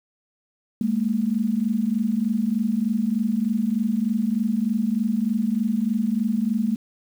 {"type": "tone pair together", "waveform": "sine", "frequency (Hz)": [205.9, 229.2], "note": ["G#3", "A#3"], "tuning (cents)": [-15, -29], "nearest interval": "major second", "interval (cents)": 186, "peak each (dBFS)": [-23, -22], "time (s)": [0.81, 6.76], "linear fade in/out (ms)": 2, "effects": ["8-bit"]}